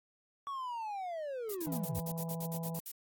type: linear sweep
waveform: triangle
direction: down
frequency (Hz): 1135 to 81.2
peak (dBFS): -35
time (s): 0.47-1.99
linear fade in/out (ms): 0
type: noise bursts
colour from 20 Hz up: violet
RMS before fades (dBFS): -41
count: 13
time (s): 1.49-2.917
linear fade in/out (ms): 5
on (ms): 59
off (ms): 55
type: harmonic tone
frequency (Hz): 165.4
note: E3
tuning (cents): +6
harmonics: 1 / 3 / 4 / 5 / 6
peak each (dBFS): -37 / -47 / -49 / -51 / -53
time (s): 1.67-2.79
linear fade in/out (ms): 0
effects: AAC 64 kbps